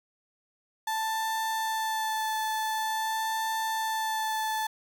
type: tone with vibrato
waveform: 35% pulse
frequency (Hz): 880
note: A5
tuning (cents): 0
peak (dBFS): -26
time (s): 0.87-4.67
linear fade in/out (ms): 5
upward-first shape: sine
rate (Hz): 0.47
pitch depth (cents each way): 14
effects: none